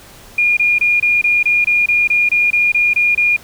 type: tone bursts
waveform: sine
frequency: 2425 Hz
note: D#7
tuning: 45 cents flat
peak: -10 dBFS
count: 14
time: 0.38-3.365 s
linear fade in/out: 5 ms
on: 190 ms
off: 25 ms
effects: pink hiss -40 dBFS RMS until 3.43 s